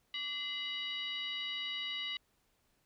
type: tone with frequency modulation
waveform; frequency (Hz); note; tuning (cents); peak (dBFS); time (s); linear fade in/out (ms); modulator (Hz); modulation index
sine; 2934; F#7; -15; -36; 0.14-2.17; 2; 888; 1.1
effects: pink hiss -75 dBFS RMS until 2.85 s